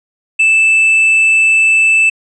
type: tone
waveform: triangle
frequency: 2637 Hz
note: E7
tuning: in tune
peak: -5 dBFS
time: 0.39-2.1 s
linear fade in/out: 10 ms
effects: resampled to 24000 Hz